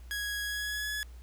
sawtooth tone with pitch glide, 1661.2 to 1696.1 Hz, G#6 to G#6, 0 to +36 cents, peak -29 dBFS, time 0.11-1.03 s, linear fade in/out 0 ms, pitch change +36 cents, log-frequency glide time 0.43-0.9 s, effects added 60 Hz sine -45 dBFS peak until 1.22 s + pink hiss -62 dBFS RMS until 1.22 s

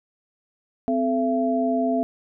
sine tone cluster, 257 / 435.9 / 676 Hz, C4 / A4 / E5, -31 / -16 / +43 cents, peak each -22 / -29 / -23 dBFS, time 0.88-2.03 s, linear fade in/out 0 ms, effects none

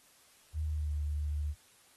sine tone with pitch glide, 77.4 to 74.25 Hz, D#2 to D2, -9 to +20 cents, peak -31 dBFS, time 0.53-1.55 s, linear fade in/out 50 ms, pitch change -71 cents, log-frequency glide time 0.65-0.93 s, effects white hiss -63 dBFS RMS until 1.96 s + AAC 32 kbps

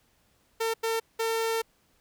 sawtooth tone bursts at uneven times, 452.1 Hz, A4, 47 cents sharp, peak -22 dBFS, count 3, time 0.6-0.74 / 0.83-1 / 1.19-1.62 s, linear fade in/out 10 ms, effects pink hiss -67 dBFS RMS until 2 s

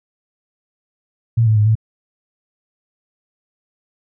sine tone with pitch steps, 115.2 / 109.2 / 105.5 / 110.3 Hz, A#2 / A2 / G#2 / A2, -20 / -13 / +28 / +5 cents, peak -10 dBFS, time 1.37-1.754 s, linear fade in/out 10 ms, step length 96 ms, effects none

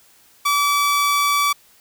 sawtooth tone, 1151 Hz, D6, 35 cents flat, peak -12 dBFS, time 0.45-1.53 s, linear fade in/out 10 ms, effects white hiss -53 dBFS RMS until 1.8 s

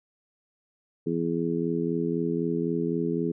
harmonic tone, 83.9 Hz, E2, 31 cents sharp, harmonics 2 / 3 / 4 / 5, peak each -30 / -30 / -30 / -30 dBFS, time 1.06-3.32 s, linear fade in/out 10 ms, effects none

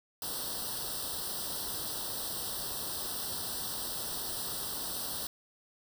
white noise with comb filter, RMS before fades -37 dBFS, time 0.22-5.27 s, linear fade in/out 2 ms, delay 0.22 ms, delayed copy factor +0.95, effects none

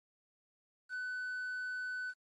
triangle tone with quantisation, 1500 Hz, F#6, 23 cents sharp, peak -35 dBFS, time 0.89-2.14 s, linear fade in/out 50 ms, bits 10, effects low-pass 7000 Hz 12 dB/octave + MP3 48 kbps

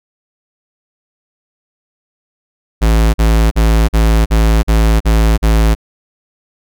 square tone bursts, 55 Hz, A1, in tune, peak -8 dBFS, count 8, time 2.81-5.751 s, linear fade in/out 20 ms, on 330 ms, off 43 ms, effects none

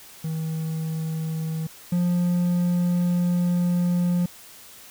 triangle tone pair in turn, 160 / 176.17 Hz, D#3 / F3, +49 / +15 cents, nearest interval major second, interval 166 cents, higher second, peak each -23 / -17 dBFS, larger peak second, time 0.24-1.67 / 1.92-4.26 s, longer second, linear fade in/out 5 ms, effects white hiss -46 dBFS RMS until 4.9 s

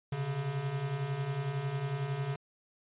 square beating tone pair, 130.2 / 141.2 Hz, C3 / C#3, -8 / +32 cents, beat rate 11 Hz, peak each -39 / -34 dBFS, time 0.12-2.36 s, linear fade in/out 5 ms, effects resampled to 8000 Hz

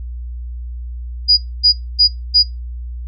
sine tone bursts, 4902 Hz, D#8, 27 cents flat, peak -7 dBFS, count 4, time 1.28-2.432 s, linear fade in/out 20 ms, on 93 ms, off 260 ms, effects noise-tail reverb RT60 0.2 s tail -18 dB re dry + added 60 Hz sine -24 dBFS peak until 3.07 s

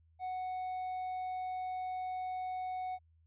triangle tone, 740 Hz, F#5, in tune, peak -34 dBFS, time 0.19-2.99 s, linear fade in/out 50 ms, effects added 81 Hz sine -64 dBFS peak until 3.26 s + resampled to 8000 Hz

